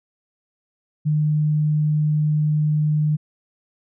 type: tone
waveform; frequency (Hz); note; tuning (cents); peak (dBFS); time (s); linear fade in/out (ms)
sine; 151.7; D#3; -44; -16; 1.05-3.17; 20
effects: none